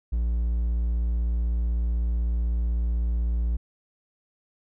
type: tone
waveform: triangle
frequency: 58 Hz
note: A#1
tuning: 8 cents flat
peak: -20 dBFS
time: 0.12-3.57 s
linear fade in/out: 10 ms
effects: none